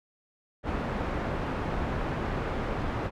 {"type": "low-pass noise", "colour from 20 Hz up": "pink", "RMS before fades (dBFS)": -31, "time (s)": [0.63, 3.11], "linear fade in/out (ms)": 50, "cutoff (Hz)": 1500, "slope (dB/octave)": 12, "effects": []}